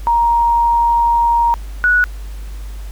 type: tone pair in turn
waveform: sine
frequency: 938 / 1468.9 Hz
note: A#5 / F#6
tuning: +11 / -13 cents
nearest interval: minor sixth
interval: 776 cents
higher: second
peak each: -10 / -9 dBFS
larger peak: second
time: 0.07-1.54 / 1.84-2.04 s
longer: first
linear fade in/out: 0 ms
effects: added 50 Hz sine -25 dBFS peak until 2.91 s + pink hiss -43 dBFS RMS until 2.91 s